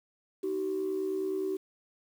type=tone pair together; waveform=sine; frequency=312.1 / 381.7 Hz; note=D#4 / G4; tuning=+5 / -46 cents; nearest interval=minor third; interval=349 cents; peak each=-35 / -29 dBFS; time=0.43-1.57 s; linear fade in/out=10 ms; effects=tanh soft clip ceiling -24 dBFS + 9-bit